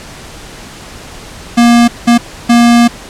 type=tone bursts at uneven times; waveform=square; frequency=236.8 Hz; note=A#3; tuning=27 cents sharp; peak=-4 dBFS; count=3; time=1.57-1.88 / 2.07-2.18 / 2.49-2.88 s; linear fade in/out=10 ms; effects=pink hiss -30 dBFS RMS until 3.09 s + low-pass 9000 Hz 12 dB/octave